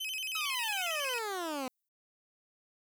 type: tone with vibrato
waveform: 40% pulse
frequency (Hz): 2794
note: F7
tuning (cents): 0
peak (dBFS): -34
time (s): 0-1.19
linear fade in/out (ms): 10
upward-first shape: square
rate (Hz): 11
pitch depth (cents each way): 160
type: exponential sweep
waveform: 15% pulse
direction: down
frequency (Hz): 1313 to 250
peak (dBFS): -28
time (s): 0.35-1.68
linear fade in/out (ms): 2
type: noise with exponential decay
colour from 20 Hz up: violet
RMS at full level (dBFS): -47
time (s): 0.55-1.89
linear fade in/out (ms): 5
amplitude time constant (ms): 290
effects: none